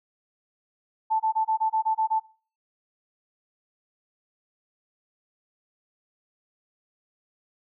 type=tone bursts; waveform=sine; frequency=880 Hz; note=A5; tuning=in tune; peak=-20 dBFS; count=9; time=1.1-2.2 s; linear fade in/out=20 ms; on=100 ms; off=25 ms; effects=noise-tail reverb RT60 0.4 s tail -21 dB re dry